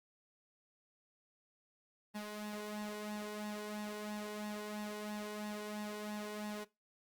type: tone with flanger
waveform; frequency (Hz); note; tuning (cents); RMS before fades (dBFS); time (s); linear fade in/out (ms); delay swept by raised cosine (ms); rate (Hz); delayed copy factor
sawtooth; 210.1; G#3; +20; -43; 2.14-6.65; 20; 1.1 to 2.06; 3; +0.65
effects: noise-tail reverb RT60 0.2 s tail -18 dB re dry + Opus 32 kbps